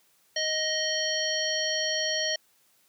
harmonic tone, 624 Hz, D#5, 5 cents sharp, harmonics 1 / 3 / 5 / 7 / 9, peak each -32 / -32 / -32 / -32 / -32 dBFS, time 0.36-2.36 s, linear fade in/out 5 ms, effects white hiss -65 dBFS RMS until 2.88 s + high-pass 100 Hz 12 dB/octave

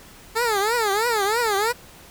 15% pulse tone with vibrato, 435.6 Hz, A4, 17 cents flat, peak -13 dBFS, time 0.35-1.73 s, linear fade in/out 20 ms, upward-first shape triangle, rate 3.1 Hz, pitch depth 220 cents each way, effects pink hiss -46 dBFS RMS until 2.1 s

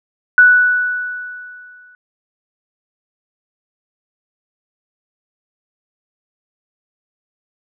sine tone with exponential decay, 1480 Hz, F#6, in tune, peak -3 dBFS, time 0.38-1.95 s, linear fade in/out 1 ms, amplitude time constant 340 ms, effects none

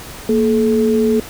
sine tone pair together, 231.5 / 430.3 Hz, A#3 / A4, -12 / -39 cents, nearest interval major seventh, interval 1073 cents, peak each -14 dBFS, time 0.29-1.2 s, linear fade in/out 2 ms, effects pink hiss -33 dBFS RMS until 1.29 s

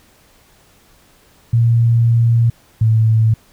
sine tone pair in turn, 116.54 / 111.18 Hz, A#2 / A2, 0 / +18 cents, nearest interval minor second, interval 82 cents, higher first, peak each -9 dBFS, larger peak neither, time 1.53-2.5 / 2.81-3.34 s, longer first, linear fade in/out 5 ms, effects pink hiss -51 dBFS RMS until 3.52 s

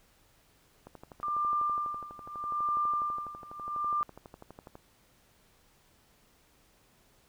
click train, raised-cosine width 1 ms, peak -32 dBFS, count 48, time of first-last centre 0.87-4.754 s, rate 12.1 Hz
sine tone with tremolo, 1192 Hz, D6, 25 cents sharp, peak -26 dBFS, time 1.23-4.03 s, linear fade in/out 0 ms, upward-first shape sine, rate 0.79 Hz, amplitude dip 90%
effects pink hiss -65 dBFS RMS until 7.28 s

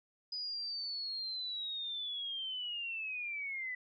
sine linear sweep, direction down, 4978 to 1975.5 Hz, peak -37 dBFS, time 0.32-3.75 s, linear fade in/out 5 ms, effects none

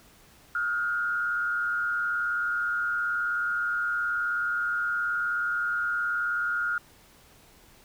sine tone with frequency modulation, 1418 Hz, F6, 26 cents sharp, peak -25 dBFS, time 0.55-6.78 s, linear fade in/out 2 ms, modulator 117 Hz, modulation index 0.63, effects pink hiss -56 dBFS RMS until 7.84 s

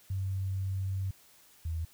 sine tone pair in turn, 95.8 / 81.58 Hz, G2 / E2, -39 / -17 cents, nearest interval minor third, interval 278 cents, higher first, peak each -30 / -31 dBFS, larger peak first, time 0.1-1.11 / 1.65-1.85 s, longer first, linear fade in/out 5 ms, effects white hiss -60 dBFS RMS until 1.93 s

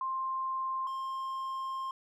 sine / triangle tone pair in turn, 1053 / 1060.3 Hz, C6 / C6, +11 / +23 cents, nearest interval unison, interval 12 cents, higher second, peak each -31 / -32 dBFS, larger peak first, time 0.01-0.87 / 0.87-1.91 s, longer second, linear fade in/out 2 ms, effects none

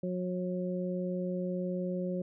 harmonic tone, 181.3 Hz, F#3, 35 cents flat, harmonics 1 / 2 / 3, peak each -33 / -38 / -37 dBFS, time 0.03-2.22 s, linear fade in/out 5 ms, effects none

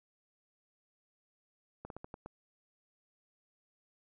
slowing click train, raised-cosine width 1 ms, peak -30 dBFS, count 6, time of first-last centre 1.85-2.26 s, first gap 52 ms, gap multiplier 1.23, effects none

